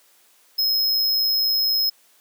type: tone with amplitude modulation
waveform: square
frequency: 5140 Hz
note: E8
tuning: 45 cents flat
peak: -17 dBFS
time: 0.58-1.9 s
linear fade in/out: 10 ms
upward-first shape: sine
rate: 124 Hz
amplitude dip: 30%
effects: white hiss -57 dBFS RMS until 2.2 s + high-pass 300 Hz 12 dB/octave